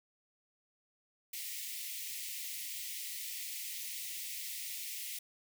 white high-pass noise, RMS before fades -42 dBFS, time 1.33-5.19 s, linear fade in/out 5 ms, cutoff 1900 Hz, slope 96 dB/octave, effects none

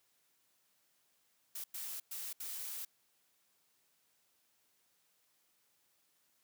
blue noise bursts at uneven times, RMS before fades -43 dBFS, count 4, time 1.55-1.64 / 1.74-2 / 2.11-2.33 / 2.4-2.85 s, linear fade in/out 5 ms, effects white hiss -75 dBFS RMS until 6.43 s + high-pass 100 Hz 12 dB/octave

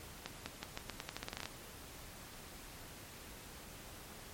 accelerating click train, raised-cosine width 0.2 ms, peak -22 dBFS, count 15, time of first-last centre 0.26-1.456 s, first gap 200 ms, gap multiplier 0.85, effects pink hiss -52 dBFS RMS until 4.33 s + MP3 64 kbps

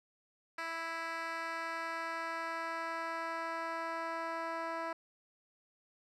10% pulse tone with band-pass filter sweep, 329.6 Hz, E4, in tune, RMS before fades -39 dBFS, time 0.58-4.93 s, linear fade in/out 5 ms, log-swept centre 1900 to 870 Hz, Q 0.87, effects none

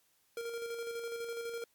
square tone with tremolo, 466.2 Hz, A#4, in tune, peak -37 dBFS, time 0.37-1.64 s, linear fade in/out 2 ms, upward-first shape square, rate 12 Hz, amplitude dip 35%, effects white hiss -72 dBFS RMS until 1.74 s + MP3 96 kbps

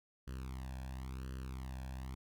sawtooth tone with flanger, 65 Hz, C2, 11 cents flat, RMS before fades -44 dBFS, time 0.27-2.15 s, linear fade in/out 10 ms, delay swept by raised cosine 0.66 to 1.2 ms, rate 0.95 Hz, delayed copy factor +0.95, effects none

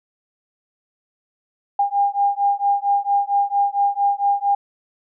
sine beating tone pair, 803 / 807.4 Hz, G5 / G#5, +41 / -49 cents, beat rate 4.4 Hz, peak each -19 dBFS, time 1.79-4.55 s, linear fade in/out 5 ms, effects none

